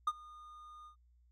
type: tone with ADSR envelope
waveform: triangle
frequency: 1222 Hz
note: D#6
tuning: 32 cents flat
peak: -25 dBFS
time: 0.07-0.96 s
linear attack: 6 ms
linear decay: 42 ms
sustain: -24 dB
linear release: 100 ms
effects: added 60 Hz sine -64 dBFS peak until 1.31 s